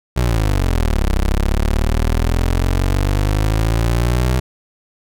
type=exponential two-way sweep; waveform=25% pulse; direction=down then up; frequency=64 to 32.7 to 64 Hz; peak=-10 dBFS; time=0.16-4.4 s; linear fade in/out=10 ms; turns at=1.11 s; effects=none